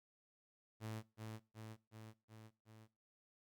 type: tone with echo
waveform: sawtooth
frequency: 110 Hz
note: A2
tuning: in tune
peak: -40 dBFS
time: 0.8-1.03 s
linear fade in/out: 50 ms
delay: 370 ms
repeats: 5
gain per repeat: -3 dB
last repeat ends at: 2.88 s
effects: noise-tail reverb RT60 0.3 s tail -21 dB re dry + Opus 48 kbps